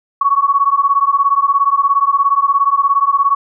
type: beating tone pair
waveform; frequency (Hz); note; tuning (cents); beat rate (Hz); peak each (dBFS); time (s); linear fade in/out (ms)
sine; 1108.7 / 1125.7; C#6 / C#6; 0 / +26; 17; -13; 0.21-3.35; 5
effects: none